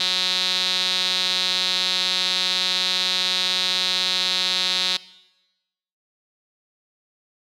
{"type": "tone with band-pass filter", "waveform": "sawtooth", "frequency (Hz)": 184.1, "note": "F#3", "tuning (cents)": -8, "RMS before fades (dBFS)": -22, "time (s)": [0, 4.97], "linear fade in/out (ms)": 5, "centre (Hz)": 3900, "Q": 6, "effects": ["noise-tail reverb RT60 1.0 s tail -19 dB re dry"]}